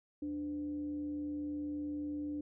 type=tone with frequency modulation; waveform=sine; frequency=294.7 Hz; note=D4; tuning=6 cents sharp; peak=-36 dBFS; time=0.22-2.41 s; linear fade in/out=5 ms; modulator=215 Hz; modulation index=0.27; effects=none